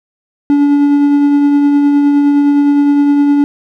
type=tone with tremolo; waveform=triangle; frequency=286.9 Hz; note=D4; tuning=40 cents flat; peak=-3 dBFS; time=0.5-3.44 s; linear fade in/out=0 ms; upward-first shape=triangle; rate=9.7 Hz; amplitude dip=30%; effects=none